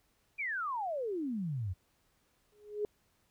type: exponential sweep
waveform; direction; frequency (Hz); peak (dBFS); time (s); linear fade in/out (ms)
sine; down; 2442 to 85.1; -33; 0.38-1.74; 20
type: tone with exponential growth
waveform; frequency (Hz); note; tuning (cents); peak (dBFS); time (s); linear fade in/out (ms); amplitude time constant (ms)
sine; 417.5; G#4; +9; -28; 2.52-2.85; 1; 71
effects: pink hiss -73 dBFS RMS until 3.3 s